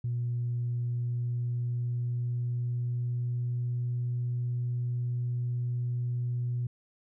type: tone with pitch glide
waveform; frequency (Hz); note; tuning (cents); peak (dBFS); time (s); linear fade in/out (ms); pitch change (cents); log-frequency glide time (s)
sine; 120.5 to 121.9; B2 to B2; -42 to -22; -27; 0.04-6.67; 5; +20; 0.57-3.98
effects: tanh soft clip ceiling -24 dBFS